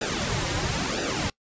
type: noise with flanger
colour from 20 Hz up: pink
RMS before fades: -27 dBFS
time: 0.01-1.3 s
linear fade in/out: 5 ms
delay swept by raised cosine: 0.91 to 4.61 ms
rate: 1 Hz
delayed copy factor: -0.9
effects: noise-tail reverb RT60 0.1 s tail -24 dB re dry + resampled to 16000 Hz